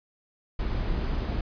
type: noise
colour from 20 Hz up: brown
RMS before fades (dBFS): -28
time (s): 0.59-1.41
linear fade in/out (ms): 5
effects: resampled to 11025 Hz